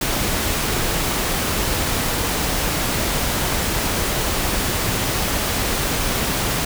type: noise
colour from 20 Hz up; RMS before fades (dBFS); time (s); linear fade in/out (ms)
pink; -21; 0.01-6.65; 5
effects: none